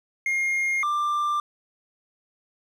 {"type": "tone pair in turn", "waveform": "triangle", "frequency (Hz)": [2132, 1185.5], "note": ["C7", "D6"], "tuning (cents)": [32, 16], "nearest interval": "minor seventh", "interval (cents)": 1016, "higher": "first", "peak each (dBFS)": -20, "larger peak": "neither", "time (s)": [[0.26, 0.83], [0.83, 1.4]], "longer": "neither", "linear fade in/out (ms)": 2, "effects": []}